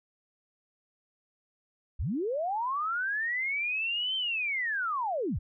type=linear two-way sweep; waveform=sine; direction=up then down; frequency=39.99 to 3128 to 39.99 Hz; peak=-28 dBFS; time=1.99-5.39 s; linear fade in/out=10 ms; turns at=4.16 s; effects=none